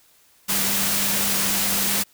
sine tone in noise, 198.1 Hz, G3, 18 cents sharp, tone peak -32 dBFS, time 0.48-2.04 s, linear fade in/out 20 ms, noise white, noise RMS -22 dBFS, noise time 0.48-2.04 s, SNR -13 dB, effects white hiss -57 dBFS RMS until 2.13 s

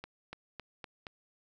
accelerating click train, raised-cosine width 0.3 ms, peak -26 dBFS, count 5, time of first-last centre 0.04-1.068 s, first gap 290 ms, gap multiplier 0.92, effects none

